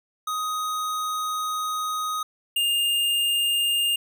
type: tone pair in turn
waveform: square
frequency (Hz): 1252 / 2816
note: D#6 / F7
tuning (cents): +10 / +14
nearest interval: octave + major second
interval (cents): 1404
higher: second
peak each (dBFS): -26 / -21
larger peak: second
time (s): 0.27-2.23 / 2.56-3.96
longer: first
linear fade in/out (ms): 5
effects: none